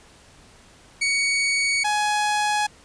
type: tone pair in turn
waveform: sawtooth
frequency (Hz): 2238 / 838.3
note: C#7 / G#5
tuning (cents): +16 / +16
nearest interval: octave + perfect fourth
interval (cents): 1700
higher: first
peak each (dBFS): -16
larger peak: neither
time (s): 1.01-1.84 / 1.84-2.67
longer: neither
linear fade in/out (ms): 10
effects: pink hiss -51 dBFS RMS until 2.84 s + resampled to 22050 Hz